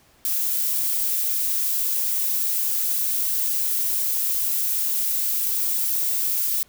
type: noise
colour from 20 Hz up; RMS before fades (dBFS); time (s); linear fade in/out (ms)
violet; -23; 0.25-6.63; 0
effects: pink hiss -57 dBFS RMS until 6.68 s